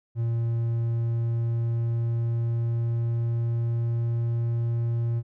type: tone with pitch glide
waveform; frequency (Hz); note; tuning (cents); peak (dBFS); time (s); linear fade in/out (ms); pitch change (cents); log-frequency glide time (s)
triangle; 116.1 to 116.98; A#2 to A#2; -7 to +7; -21; 0.15-5.23; 50; +14; 0.76-4.33
effects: none